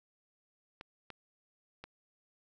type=clicks; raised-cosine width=0.3 ms; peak=-29 dBFS; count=3; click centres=0.811 / 1.103 / 1.84 s; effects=none